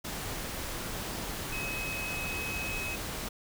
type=tone in noise; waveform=sine; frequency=2551 Hz; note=D#7; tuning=43 cents sharp; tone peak=-35 dBFS; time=1.52-2.96 s; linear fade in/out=10 ms; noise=pink; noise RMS=-37 dBFS; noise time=0.04-3.29 s; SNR=-1 dB; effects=none